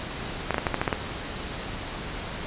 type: clicks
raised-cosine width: 0.5 ms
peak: -8 dBFS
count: 8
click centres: 0.507 / 0.544 / 0.582 / 0.668 / 0.743 / 0.815 / 0.878 / 0.928 s
effects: pink hiss -34 dBFS RMS until 2.46 s + resampled to 8000 Hz